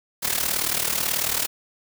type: noise with amplitude modulation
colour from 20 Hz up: white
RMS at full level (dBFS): -21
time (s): 0.22-1.47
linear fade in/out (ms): 20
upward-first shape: sine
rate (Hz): 38.3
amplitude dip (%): 75
effects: none